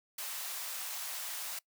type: high-pass noise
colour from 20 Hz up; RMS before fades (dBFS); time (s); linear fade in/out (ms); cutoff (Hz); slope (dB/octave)
white; -40; 0.18-1.59; 5; 620; 24
effects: noise-tail reverb RT60 0.1 s tail -22 dB re dry